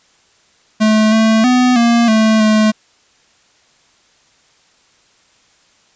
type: tone with pitch steps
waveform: square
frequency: 216.5 / 221.1 / 250.5 / 234.6 / 219.3 / 215.8 Hz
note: A3 / A3 / B3 / A#3 / A3 / A3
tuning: -28 / +9 / +25 / +11 / -6 / -33 cents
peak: -9 dBFS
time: 0.8-2.72 s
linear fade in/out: 20 ms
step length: 320 ms
effects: white hiss -53 dBFS RMS until 5.95 s + resampled to 16000 Hz